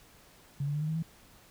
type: tone with pitch steps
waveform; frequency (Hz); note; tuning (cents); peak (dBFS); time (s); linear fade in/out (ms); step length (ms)
sine; 140.8 / 145.01 / 149.34 / 153.81 / 158.41 / 163.14; C#3 / D3 / D3 / D#3 / D#3 / E3; +27 / -22 / +29 / -20 / +31 / -18; -29; 0.6-1.026; 5; 71
effects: pink hiss -58 dBFS RMS until 1.5 s